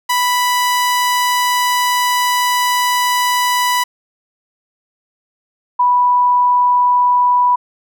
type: tone pair in turn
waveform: sawtooth / sine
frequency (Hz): 987.8 / 984.3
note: B5 / B5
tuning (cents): 0 / -6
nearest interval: unison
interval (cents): 6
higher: first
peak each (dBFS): -9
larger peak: neither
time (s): 0.09-3.84 / 5.79-7.56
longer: first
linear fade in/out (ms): 10
effects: none